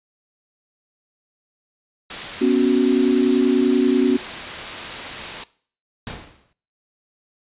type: noise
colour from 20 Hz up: white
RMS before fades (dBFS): -29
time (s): 2.1-5.44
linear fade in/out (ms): 5
type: chord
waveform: sine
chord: B suspended second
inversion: none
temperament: equal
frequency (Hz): 246.9 / 277.2 / 370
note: B3 / C#4 / F#4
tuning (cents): 0 / 0 / 0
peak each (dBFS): -18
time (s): 2.41-4.17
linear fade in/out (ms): 10
type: noise with exponential decay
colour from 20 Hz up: pink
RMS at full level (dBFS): -28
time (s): 6.07-6.53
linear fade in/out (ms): 0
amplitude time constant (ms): 100
effects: noise-tail reverb RT60 0.5 s tail -20 dB re dry + resampled to 8000 Hz